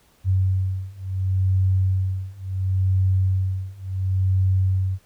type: beating tone pair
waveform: sine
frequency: 94 / 94.71 Hz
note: F#2 / F#2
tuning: +28 / +41 cents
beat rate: 0.71 Hz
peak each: -22 / -21 dBFS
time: 0.24-4.99 s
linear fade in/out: 50 ms
effects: pink hiss -59 dBFS RMS until 5.05 s